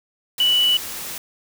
sine tone in noise, 2960 Hz, F#7, in tune, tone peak -14 dBFS, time 0.4-0.77 s, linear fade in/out 2 ms, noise white, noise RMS -31 dBFS, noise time 0.38-1.18 s, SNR +14 dB, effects none

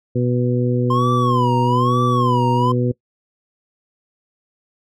harmonic tone, 123.2 Hz, B2, 4 cents flat, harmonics 1 / 2 / 3 / 4, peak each -18 / -21 / -23 / -24 dBFS, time 0.15-2.92 s, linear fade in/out 10 ms
triangle tone with vibrato, 1041 Hz, C6, 9 cents flat, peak -16 dBFS, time 0.9-2.72 s, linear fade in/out 5 ms, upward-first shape sine, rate 1.1 Hz, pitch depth 190 cents each way
effects noise-tail reverb RT60 0.1 s tail -21 dB re dry

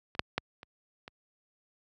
clicks, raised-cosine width 0.3 ms, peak -29 / -9 / -12 / -29 / -28 dBFS, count 5, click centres 0.151 / 0.194 / 0.38 / 0.631 / 1.079 s, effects high-pass 60 Hz 12 dB/octave

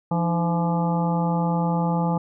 harmonic tone with a mistuned harmonic, 170.2 Hz, F3, 44 cents flat, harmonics 1 / 2 / 3 / 4 / 5 / 6 / 7, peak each -21 / -33 / -30 / -34 / -27 / -38 / -35 dBFS, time 0.11-2.18 s, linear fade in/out 5 ms, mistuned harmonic 2, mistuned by -150 cents, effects none

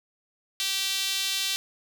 sawtooth tone with high-pass filter, 388.1 Hz, G4, 17 cents flat, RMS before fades -28 dBFS, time 0.6-1.56 s, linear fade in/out 0 ms, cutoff 3500 Hz, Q 2, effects none

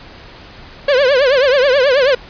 45% pulse tone with vibrato, 537 Hz, C5, 45 cents sharp, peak -9 dBFS, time 0.88-2.15 s, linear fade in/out 5 ms, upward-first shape triangle, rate 9.3 Hz, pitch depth 180 cents each way, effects pink hiss -37 dBFS RMS until 2.29 s + resampled to 11025 Hz

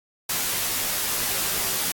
white noise with comb filter, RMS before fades -25 dBFS, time 0.29-1.92 s, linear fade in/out 5 ms, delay 14 ms, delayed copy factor -0.8, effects AAC 64 kbps

